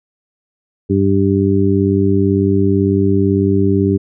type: harmonic tone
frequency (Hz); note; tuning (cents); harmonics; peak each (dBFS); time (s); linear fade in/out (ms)
98; G2; 0; 1 / 2 / 3 / 4; -16 / -16 / -16 / -16; 0.89-3.98; 20
effects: none